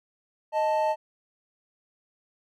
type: tone pair together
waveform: triangle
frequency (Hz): 622.3 / 880.1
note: D#5 / A5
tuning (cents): 0 / 0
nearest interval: tritone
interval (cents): 600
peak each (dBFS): -23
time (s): 0.52-0.96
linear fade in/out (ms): 50
effects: none